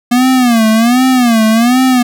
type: tone with vibrato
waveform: square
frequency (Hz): 238.5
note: A#3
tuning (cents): +40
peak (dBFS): -7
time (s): 0.11-2.03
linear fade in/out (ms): 10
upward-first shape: sine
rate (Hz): 1.3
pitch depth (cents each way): 150
effects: none